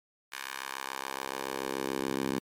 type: tone with high-pass filter sweep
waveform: 10% pulse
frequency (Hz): 67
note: C2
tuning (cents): +42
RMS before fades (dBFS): -35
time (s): 0.32-2.39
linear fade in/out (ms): 5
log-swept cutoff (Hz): 1600 to 230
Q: 1.2
effects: MP3 96 kbps